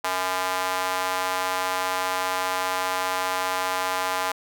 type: tone with high-pass filter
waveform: square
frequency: 92.5 Hz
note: F#2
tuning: in tune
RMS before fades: -26 dBFS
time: 0.04-4.32 s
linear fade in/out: 5 ms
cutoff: 890 Hz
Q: 1.8
effects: none